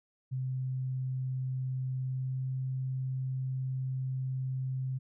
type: tone with pitch glide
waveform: sine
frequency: 129.8 to 130.7 Hz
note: C3 to C3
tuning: -13 to -1 cents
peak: -31 dBFS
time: 0.31-4.99 s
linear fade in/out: 20 ms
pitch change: +12 cents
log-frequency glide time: 2.01-2.47 s
effects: none

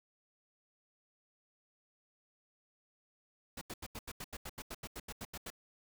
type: noise bursts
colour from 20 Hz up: pink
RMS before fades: -44 dBFS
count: 16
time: 3.57-5.503 s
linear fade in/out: 5 ms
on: 43 ms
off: 83 ms
effects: none

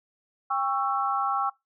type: chord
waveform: sine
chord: C# diminished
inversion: second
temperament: just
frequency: 798.3 / 1108.7 / 1330.5 Hz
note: G5 / C#6 / E6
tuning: +31 / 0 / +16 cents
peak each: -28 dBFS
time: 0.5-1.5 s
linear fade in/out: 10 ms
effects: noise-tail reverb RT60 0.2 s tail -24 dB re dry

